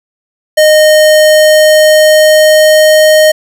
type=tone with pitch glide; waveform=square; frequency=616 to 619.6 Hz; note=D#5 to D#5; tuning=-17 to -7 cents; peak=-3 dBFS; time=0.57-3.32 s; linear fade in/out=10 ms; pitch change=+10 cents; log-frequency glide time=1.22-3.09 s; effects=none